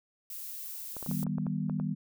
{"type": "noise", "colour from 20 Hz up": "violet", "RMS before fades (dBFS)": -41, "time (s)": [0.3, 1.24], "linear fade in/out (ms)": 2}
{"type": "clicks", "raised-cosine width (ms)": 1, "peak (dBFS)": -28, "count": 10, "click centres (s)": [0.967, 1.027, 1.063, 1.113, 1.23, 1.267, 1.383, 1.467, 1.697, 1.799]}
{"type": "chord", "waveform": "sine", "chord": "Eb augmented", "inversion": "none", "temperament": "just", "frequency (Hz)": [155.56, 194.45, 243.1], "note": ["Eb3", "G3", "B3"], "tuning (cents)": [0, -14, -27], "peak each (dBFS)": [-33, -33, -36], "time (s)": [1.07, 1.95], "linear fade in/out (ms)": 20}
{"effects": []}